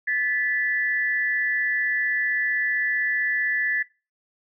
sine tone pair together, 1739.9 / 1975.5 Hz, A6 / B6, -20 / 0 cents, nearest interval major second, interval 220 cents, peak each -23 / -26 dBFS, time 0.07-3.83 s, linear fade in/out 10 ms, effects noise-tail reverb RT60 0.3 s tail -19 dB re dry

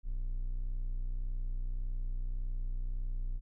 triangle tone, 30.87 Hz, B0, in tune, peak -30 dBFS, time 0.03-3.41 s, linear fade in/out 50 ms, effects none

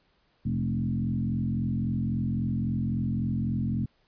sine tone with frequency modulation, 170 Hz, F3, 46 cents flat, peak -25 dBFS, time 0.45-3.86 s, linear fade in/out 10 ms, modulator 43.7 Hz, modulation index 1.9, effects pink hiss -68 dBFS RMS until 4.07 s + resampled to 11025 Hz

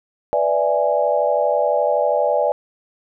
sine chord, E dominant seventh, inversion second, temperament equal, 493.9 / 587.3 / 659.3 / 830.6 Hz, B4 / D5 / E5 / G#5, 0 / 0 / 0 / 0 cents, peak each -22 / -18 / -22 / -22 dBFS, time 0.33-2.52 s, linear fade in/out 0 ms, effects none

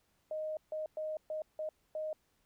sine tone bursts at uneven times, 621 Hz, D#5, 3 cents flat, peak -35 dBFS, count 6, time 0.31-0.57 / 0.72-0.86 / 0.97-1.17 / 1.3-1.42 / 1.59-1.69 / 1.95-2.13 s, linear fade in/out 2 ms, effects pink hiss -75 dBFS RMS until 2.45 s

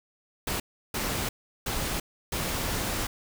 pink noise bursts at uneven times, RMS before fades -30 dBFS, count 4, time 0.47-0.6 / 0.94-1.29 / 1.66-2 / 2.32-3.07 s, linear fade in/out 5 ms, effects none

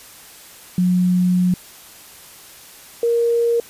sine tone pair in turn, 180.6 / 468.7 Hz, F#3 / A#4, -42 / +9 cents, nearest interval octave + perfect fourth, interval 1651 cents, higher second, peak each -13 / -14 dBFS, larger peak first, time 0.78-1.54 / 3.03-3.6 s, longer first, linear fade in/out 2 ms, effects white hiss -42 dBFS RMS until 3.69 s + resampled to 32000 Hz

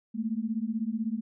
sine beating tone pair, 214.8 / 230.8 Hz, A3 / A#3, -41 / -17 cents, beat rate 16 Hz, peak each -31 dBFS, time 0.14-1.21 s, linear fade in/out 20 ms, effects none

